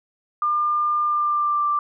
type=tone with pitch glide; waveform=sine; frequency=1200 to 1177.3 Hz; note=D6 to D6; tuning=+37 to +4 cents; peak=-18 dBFS; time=0.42-1.79 s; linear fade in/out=2 ms; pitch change=-33 cents; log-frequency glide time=1.05-1.67 s; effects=none